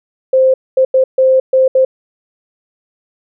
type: tone bursts at uneven times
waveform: sine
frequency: 523 Hz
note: C5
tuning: 1 cent flat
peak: -6 dBFS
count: 6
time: 0.33-0.54 / 0.77-0.85 / 0.94-1.04 / 1.18-1.4 / 1.53-1.68 / 1.75-1.85 s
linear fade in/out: 5 ms
effects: none